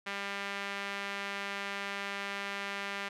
sawtooth tone with band-pass filter, 199.3 Hz, G3, 29 cents sharp, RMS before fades -38 dBFS, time 0.06-3.09 s, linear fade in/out 10 ms, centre 2100 Hz, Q 1.3, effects none

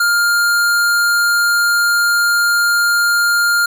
square tone, 1405 Hz, F6, 10 cents sharp, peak -12 dBFS, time 0-3.66 s, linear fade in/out 5 ms, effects none

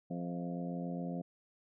harmonic tone with a mistuned harmonic, 87.31 Hz, F2, in tune, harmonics 2 / 3 / 4 / 5 / 6 / 7 / 8, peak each -38 / -42 / -51 / -52 / -47 / -51 / -49 dBFS, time 0.1-1.22 s, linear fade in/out 10 ms, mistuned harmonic 7, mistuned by +48 cents, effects none

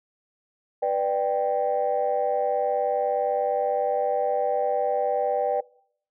sine chord, G major, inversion first, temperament equal with one note detuned, 493.9 / 593.5 / 784 Hz, B4 / D5 / G5, 0 / +18 / 0 cents, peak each -25 dBFS, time 0.82-5.61 s, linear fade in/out 10 ms, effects noise-tail reverb RT60 0.6 s tail -22 dB re dry + tanh soft clip ceiling -14 dBFS

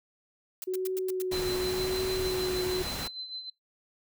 blue noise bursts, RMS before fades -38 dBFS, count 6, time 0.62-1.22 s, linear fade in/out 0 ms, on 20 ms, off 96 ms
sine tone with vibrato, 370.4 Hz, F#4, 2 cents sharp, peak -28 dBFS, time 0.67-2.83 s, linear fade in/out 10 ms, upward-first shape triangle, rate 0.89 Hz, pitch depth 22 cents each way
pink noise, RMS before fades -36 dBFS, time 1.31-3.08 s, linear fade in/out 10 ms
sine tone with tremolo, 4058 Hz, B7, 46 cents sharp, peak -34 dBFS, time 1.32-3.5 s, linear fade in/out 5 ms, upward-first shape sine, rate 6.5 Hz, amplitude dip 60%
effects noise-tail reverb RT60 0.2 s tail -25 dB re dry

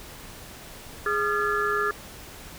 sine tone cluster, 415.5 / 1217 / 1370 / 1703 Hz, G#4 / D#6 / F6 / G#6, +1 / -39 / -34 / +43 cents, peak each -28 dBFS, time 1.06-1.91 s, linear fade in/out 2 ms, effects pink hiss -43 dBFS RMS until 2.58 s

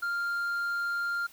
triangle tone with tanh clipping, 1396.9 Hz, F6, in tune, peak -29 dBFS, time 0.02-1.27 s, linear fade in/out 10 ms, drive 8 dB, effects white hiss -55 dBFS RMS until 1.32 s

